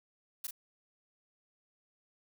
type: noise with echo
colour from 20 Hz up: blue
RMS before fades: -38 dBFS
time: 0.44-0.47 s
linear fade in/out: 5 ms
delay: 39 ms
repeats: 1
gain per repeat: -4 dB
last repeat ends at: 0.509 s
effects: none